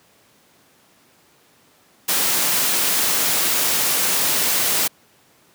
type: noise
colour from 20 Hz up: white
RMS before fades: -19 dBFS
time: 2.08-4.88 s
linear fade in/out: 10 ms
effects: pink hiss -55 dBFS RMS until 5.54 s + high-pass 150 Hz 12 dB/octave